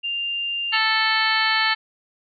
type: tone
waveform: sine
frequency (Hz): 2794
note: F7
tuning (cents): 0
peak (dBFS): -23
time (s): 0.03-0.78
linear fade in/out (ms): 20
type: harmonic tone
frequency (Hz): 440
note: A4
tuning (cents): 0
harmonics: 2 / 3 / 4 / 5 / 6 / 7 / 8 / 9 / 10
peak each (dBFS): -26 / -26 / -22 / -25 / -31 / -26 / -37 / -30 / -27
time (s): 0.72-1.75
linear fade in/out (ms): 20
effects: none